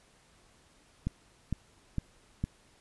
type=click train; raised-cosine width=5 ms; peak=-18 dBFS; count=4; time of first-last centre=1.07-2.44 s; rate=2.19 Hz; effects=pink hiss -63 dBFS RMS until 2.8 s + resampled to 24000 Hz